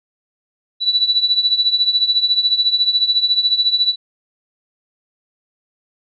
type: tone with tremolo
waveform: sine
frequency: 3951 Hz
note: B7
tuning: in tune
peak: -9 dBFS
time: 0.8-3.96 s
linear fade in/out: 50 ms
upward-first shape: triangle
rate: 14 Hz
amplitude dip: 85%
effects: none